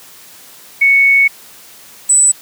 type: tone pair in turn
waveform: sine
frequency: 2217 / 7953 Hz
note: C#7 / B8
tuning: 0 / +11 cents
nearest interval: octave + minor seventh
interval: 2211 cents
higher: second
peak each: -6 dBFS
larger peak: neither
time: 0.81-1.28 / 2.09-2.32 s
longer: first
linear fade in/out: 10 ms
effects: white hiss -39 dBFS RMS until 2.41 s + high-pass 100 Hz 12 dB/octave